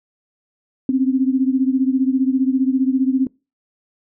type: beating tone pair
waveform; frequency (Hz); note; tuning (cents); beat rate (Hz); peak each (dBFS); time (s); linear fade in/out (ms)
sine; 258.6 / 273.6; C4 / C#4; -20 / -23; 15; -16 / -19; 0.89-3.27; 2
effects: noise-tail reverb RT60 0.3 s tail -25 dB re dry